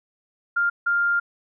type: tone bursts at uneven times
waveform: sine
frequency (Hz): 1400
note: F6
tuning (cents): +4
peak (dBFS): -18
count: 2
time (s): 0.56-0.7 / 0.86-1.2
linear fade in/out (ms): 10
effects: none